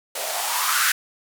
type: noise with band-pass filter sweep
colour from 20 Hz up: violet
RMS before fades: -23 dBFS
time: 0.15-0.92 s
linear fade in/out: 5 ms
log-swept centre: 540 to 1600 Hz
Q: 4.6
effects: none